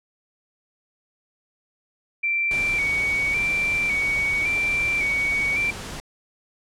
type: tone with vibrato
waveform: sine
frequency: 2296 Hz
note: D7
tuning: 40 cents flat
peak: -20 dBFS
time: 2.23-5.71 s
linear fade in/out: 10 ms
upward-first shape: square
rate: 0.9 Hz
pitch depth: 40 cents each way
type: noise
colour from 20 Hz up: pink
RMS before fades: -34 dBFS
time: 2.51-6 s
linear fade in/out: 0 ms
effects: low-pass 9000 Hz 12 dB/octave